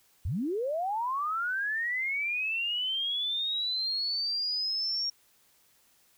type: linear sweep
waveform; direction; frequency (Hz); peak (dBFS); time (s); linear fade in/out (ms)
sine; up; 61.5 to 5588; -28; 0.25-5.1; 5
effects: white hiss -65 dBFS RMS until 6.17 s